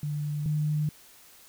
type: tone pair in turn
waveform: sine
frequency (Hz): 148.2 / 151.05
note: D3 / D3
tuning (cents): +16 / +49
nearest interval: unison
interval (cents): 33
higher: second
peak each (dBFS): -28 / -24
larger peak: second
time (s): 0.03-0.46 / 0.46-0.89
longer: neither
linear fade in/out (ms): 2
effects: white hiss -54 dBFS RMS until 1.48 s